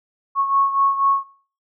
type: beating tone pair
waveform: sine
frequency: 1100 / 1104.1 Hz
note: C#6 / C#6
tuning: -14 / -7 cents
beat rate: 4.1 Hz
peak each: -16 / -22 dBFS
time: 0.35-1.24 s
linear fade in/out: 50 ms
effects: noise-tail reverb RT60 0.5 s tail -24 dB re dry